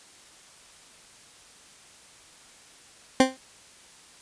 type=tone with exponential decay; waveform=20% pulse; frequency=261.6 Hz; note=C4; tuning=in tune; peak=-7 dBFS; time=3.2-3.37 s; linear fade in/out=2 ms; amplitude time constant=35 ms; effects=white hiss -52 dBFS RMS until 4.21 s + resampled to 22050 Hz